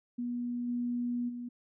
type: tone with level steps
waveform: sine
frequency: 242.2 Hz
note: B3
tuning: 34 cents flat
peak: -32 / -30 / -37 dBFS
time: 0.18-1.49 s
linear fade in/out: 10 ms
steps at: 0.67 / 1.28 s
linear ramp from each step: 20 ms
effects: none

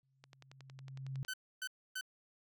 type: tone with exponential growth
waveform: sine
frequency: 133.8 Hz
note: C3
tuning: 39 cents sharp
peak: -36 dBFS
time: 0.03-1.23 s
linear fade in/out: 0 ms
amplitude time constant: 260 ms
type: click train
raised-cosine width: 0.2 ms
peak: -37 dBFS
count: 12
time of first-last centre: 0.24-1.249 s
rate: 10.9 Hz
type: tone bursts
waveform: sawtooth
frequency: 1518 Hz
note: F#6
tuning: 44 cents sharp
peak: -35 dBFS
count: 3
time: 1.28-2.011 s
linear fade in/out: 5 ms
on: 57 ms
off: 280 ms
effects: none

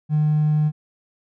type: tone with hard clipping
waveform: triangle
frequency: 151.9 Hz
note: D#3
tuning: 41 cents flat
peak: -16 dBFS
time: 0.09-0.72 s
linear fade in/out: 50 ms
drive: 4 dB
effects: none

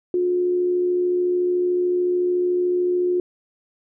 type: tone with amplitude modulation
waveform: sine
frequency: 358.3 Hz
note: F4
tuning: 44 cents sharp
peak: -16 dBFS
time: 0.14-3.2 s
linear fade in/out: 2 ms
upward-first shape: sine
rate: 73.7 Hz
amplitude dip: 30%
effects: none

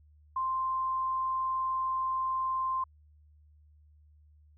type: tone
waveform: sine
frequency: 1046.5 Hz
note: C6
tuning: in tune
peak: -28 dBFS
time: 0.36-2.84 s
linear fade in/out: 5 ms
effects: added 75 Hz sine -57 dBFS peak until 4.57 s

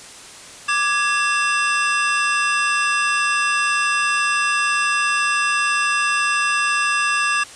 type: tone cluster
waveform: square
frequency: 1181 / 1669 / 2703 Hz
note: D6 / G#6 / E7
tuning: +9 / +8 / +43 cents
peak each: -22 dBFS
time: 0.68-7.44 s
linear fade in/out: 10 ms
effects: white hiss -39 dBFS RMS until 7.55 s + resampled to 22050 Hz

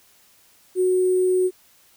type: tone with sample-and-hold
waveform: sine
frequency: 368.2 Hz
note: F#4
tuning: 8 cents flat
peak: -16 dBFS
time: 0.75-1.51 s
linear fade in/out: 50 ms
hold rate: 8820 Hz
effects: white hiss -56 dBFS RMS until 1.96 s

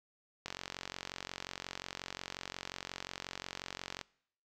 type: click train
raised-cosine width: 0.2 ms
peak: -22 dBFS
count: 163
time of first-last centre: 0.46-4.013 s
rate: 45.6 Hz
effects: noise-tail reverb RT60 0.7 s tail -24 dB re dry

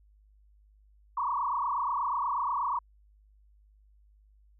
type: tone with frequency modulation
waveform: sine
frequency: 1046.5 Hz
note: C6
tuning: in tune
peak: -27 dBFS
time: 1.17-2.79 s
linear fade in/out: 5 ms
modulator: 28.3 Hz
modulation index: 4.2
effects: added 51 Hz sine -58 dBFS peak until 4.59 s

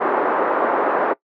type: band-pass noise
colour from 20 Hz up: pink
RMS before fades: -19 dBFS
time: 0-1.14 s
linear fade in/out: 20 ms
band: 350 to 1400 Hz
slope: 24 dB/octave
effects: noise-tail reverb RT60 0.1 s tail -21 dB re dry

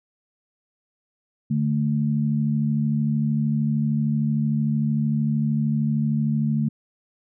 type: tone pair together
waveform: sine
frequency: 146.83 / 220 Hz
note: D3 / A3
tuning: 0 / 0 cents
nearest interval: perfect fifth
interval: 700 cents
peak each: -22 dBFS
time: 1.5-6.69 s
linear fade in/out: 10 ms
effects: none

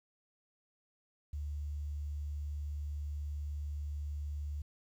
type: tone with quantisation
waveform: sine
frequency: 73.42 Hz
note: D2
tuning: in tune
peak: -36 dBFS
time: 1.33-4.62 s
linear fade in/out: 5 ms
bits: 11
effects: none

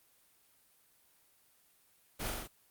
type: noise with echo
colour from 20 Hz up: pink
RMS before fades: -38 dBFS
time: 2.19-2.31 s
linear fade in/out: 20 ms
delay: 42 ms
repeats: 4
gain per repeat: -2 dB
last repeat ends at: 2.478 s
effects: white hiss -68 dBFS RMS until 2.7 s + Opus 32 kbps

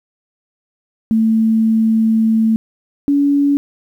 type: tone pair in turn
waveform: sine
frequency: 222.4 / 284 Hz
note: A3 / C#4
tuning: +19 / +42 cents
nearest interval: major third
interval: 423 cents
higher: second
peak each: -10 dBFS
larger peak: neither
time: 1.11-2.56 / 3.08-3.57 s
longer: first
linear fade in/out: 0 ms
effects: 8-bit

